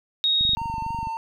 sine tone, 3756 Hz, A#7, 12 cents sharp, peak -18 dBFS, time 0.24-0.55 s, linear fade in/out 0 ms
click train, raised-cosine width 5 ms, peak -23 dBFS, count 17, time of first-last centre 0.41-1.071 s, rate 24.2 Hz
triangle tone with vibrato, 910 Hz, A#5, 42 cents flat, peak -25 dBFS, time 0.57-1.17 s, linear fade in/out 0 ms, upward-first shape triangle, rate 3.3 Hz, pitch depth 26 cents each way
effects none

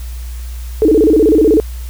sine tone with vibrato, 370 Hz, F#4, in tune, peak -6 dBFS, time 0.82-1.6 s, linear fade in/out 0 ms, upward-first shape square, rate 16 Hz, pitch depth 290 cents each way, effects added 60 Hz sine -22 dBFS peak until 1.89 s + white hiss -39 dBFS RMS until 1.89 s

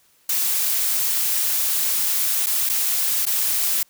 blue noise with dropouts, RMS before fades -21 dBFS, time 0.29-3.83 s, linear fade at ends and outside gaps 5 ms, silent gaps 2.462-2.467 / 2.692-2.696 / 3.255-3.265 s, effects white hiss -59 dBFS RMS until 3.89 s

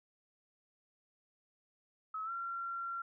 sine tone with pitch glide, 1286 to 1370.4 Hz, E6 to F6, -43 to -33 cents, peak -37 dBFS, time 2.14-3.02 s, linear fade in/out 5 ms, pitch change +110 cents, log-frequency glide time 2.24-2.31 s, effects none

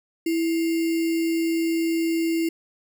sine tone with sample-and-hold, 329.6 Hz, E4, in tune, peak -20 dBFS, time 0.26-2.49 s, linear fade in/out 5 ms, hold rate 2450 Hz, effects none

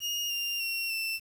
30% pulse tone with pitch steps, 2852 / 2792 / 2733 / 2675 Hz, F7 / F7 / F7 / E7, +36 / -1 / -38 / +25 cents, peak -27 dBFS, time 0-1.2 s, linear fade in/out 50 ms, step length 300 ms, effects 9-bit

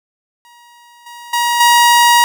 sawtooth tone with level steps, 952 Hz, A#5, 36 cents sharp, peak -38 / -28 / -9 / -3 dBFS, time 0.45-2.24 s, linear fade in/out 0 ms, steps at 1.06 / 1.33 / 1.6 s, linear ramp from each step 5 ms, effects none

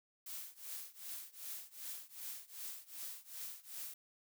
blue noise with tremolo, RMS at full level -44 dBFS, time 0.26-3.94 s, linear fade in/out 5 ms, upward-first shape triangle, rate 2.6 Hz, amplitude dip 95%, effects none

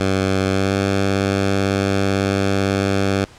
10% pulse tone with pitch glide, 95.8 to 97.98 Hz, G2 to G2, -39 to 0 cents, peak -8 dBFS, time 0-3.25 s, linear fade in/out 5 ms, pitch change +39 cents, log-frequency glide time 0.5-0.74 s, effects pink hiss -45 dBFS RMS until 3.38 s + low-pass 7000 Hz 12 dB/octave

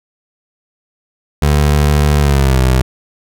25% pulse tone with pitch glide, 73.42 to 64.29 Hz, D2 to C2, 0 to -30 cents, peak -5 dBFS, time 1.42-2.82 s, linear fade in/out 5 ms, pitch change -230 cents, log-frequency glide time 2.17-2.6 s, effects none

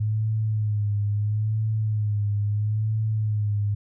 sine tone with vibrato, 106.1 Hz, G#2, 38 cents sharp, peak -21 dBFS, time 0-3.75 s, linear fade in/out 10 ms, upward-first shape sine, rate 0.75 Hz, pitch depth 55 cents each way, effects none

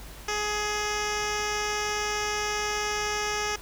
10% pulse tone with low-pass filter, 419 Hz, G#4, 15 cents sharp, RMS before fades -29 dBFS, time 0.28-3.56 s, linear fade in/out 5 ms, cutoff 5600 Hz, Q 2.5, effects added 50 Hz sine -44 dBFS peak until 3.61 s + pink hiss -46 dBFS RMS until 3.61 s

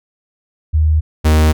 sine / 45% pulse tone pair in turn, 77.78 / 77.78 Hz, D#2 / D#2, 0 / 0 cents, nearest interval unison, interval 0 cents, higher neither, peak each -9 / -8 dBFS, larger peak second, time 0.73-1.01 / 1.24-1.53 s, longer second, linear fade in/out 20 ms, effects none

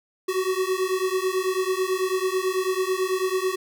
square beating tone pair, 370 / 379.1 Hz, F#4 / F#4, 0 / +42 cents, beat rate 9.1 Hz, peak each -26 dBFS, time 0.28-3.56 s, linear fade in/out 10 ms, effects none

